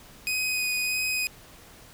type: tone with vibrato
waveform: sawtooth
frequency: 2500 Hz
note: D#7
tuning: 8 cents sharp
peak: -22 dBFS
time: 0.27-1.27 s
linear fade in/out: 0 ms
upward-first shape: sine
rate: 1.6 Hz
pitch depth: 11 cents each way
effects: pink hiss -50 dBFS RMS until 1.93 s

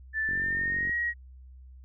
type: tone with pitch glide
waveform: sine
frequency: 1760 to 1897.2 Hz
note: A6 to A#6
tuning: 0 to +30 cents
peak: -26 dBFS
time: 0.13-1.14 s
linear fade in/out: 50 ms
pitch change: +130 cents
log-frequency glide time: 0.27-0.93 s
type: click train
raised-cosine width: 3 ms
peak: -29 dBFS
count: 29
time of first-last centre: 0.29-0.895 s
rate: 46.3 Hz
effects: added 64 Hz sine -46 dBFS peak until 1.84 s

